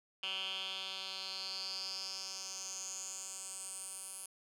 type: tone with band-pass filter sweep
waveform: 10% pulse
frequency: 190.5 Hz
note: G3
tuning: 49 cents flat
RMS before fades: -43 dBFS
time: 0.23-4.26 s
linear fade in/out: 2 ms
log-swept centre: 3000 to 10000 Hz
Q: 5.7
effects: none